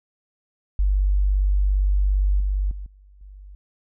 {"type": "tone with level steps", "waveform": "sine", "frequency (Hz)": 48.73, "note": "G1", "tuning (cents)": -10, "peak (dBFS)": [-16, -19, -30, -47, -39], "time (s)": [0.79, 3.55], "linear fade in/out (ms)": 0, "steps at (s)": [2.4, 2.71, 2.86, 3.21], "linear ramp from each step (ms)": 2, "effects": []}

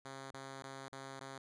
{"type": "tone with dropouts", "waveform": "5% pulse", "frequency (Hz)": 135, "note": "C#3", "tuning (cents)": -45, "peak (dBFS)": -35, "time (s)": [0.05, 1.38], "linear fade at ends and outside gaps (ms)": 2, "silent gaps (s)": [[0.309, 0.34], [0.623, 0.639], [0.883, 0.926], [1.194, 1.209]], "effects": ["resampled to 22050 Hz"]}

